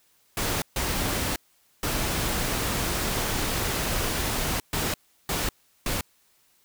pink noise bursts at uneven times, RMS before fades -27 dBFS, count 6, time 0.37-0.62 / 0.76-1.36 / 1.83-4.6 / 4.73-4.94 / 5.29-5.49 / 5.86-6.01 s, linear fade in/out 2 ms, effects white hiss -64 dBFS RMS until 6.64 s

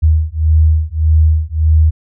sine beating tone pair, 77.78 / 79.48 Hz, D#2 / D#2, 0 / +37 cents, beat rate 1.7 Hz, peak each -11 dBFS, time 0.02-1.91 s, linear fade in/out 20 ms, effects none

